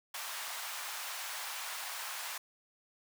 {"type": "high-pass noise", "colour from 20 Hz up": "pink", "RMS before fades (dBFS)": -41, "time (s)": [0.14, 2.38], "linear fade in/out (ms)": 5, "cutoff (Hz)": 820, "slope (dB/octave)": 24, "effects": []}